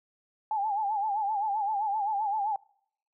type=tone with vibrato; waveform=sine; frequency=834 Hz; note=G#5; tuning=7 cents sharp; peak=-26 dBFS; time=0.51-2.56 s; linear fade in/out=2 ms; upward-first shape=sine; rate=7.7 Hz; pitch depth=100 cents each way; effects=noise-tail reverb RT60 0.7 s tail -26 dB re dry